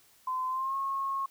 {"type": "tone with pitch glide", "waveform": "sine", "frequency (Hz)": [1027, 1088.1], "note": ["C6", "C#6"], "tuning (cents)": [-33, -33], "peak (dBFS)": -29, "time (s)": [0.27, 1.26], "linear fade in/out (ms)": 5, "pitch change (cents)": 100, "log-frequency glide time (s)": [0.49, 0.76], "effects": ["white hiss -62 dBFS RMS until 1.3 s"]}